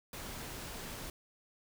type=noise; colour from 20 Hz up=pink; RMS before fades=-44 dBFS; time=0.13-1.1 s; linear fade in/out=2 ms; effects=none